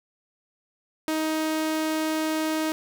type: tone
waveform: sawtooth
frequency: 314.1 Hz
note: D#4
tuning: 16 cents sharp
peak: -20 dBFS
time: 1.08-2.72 s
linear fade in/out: 0 ms
effects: none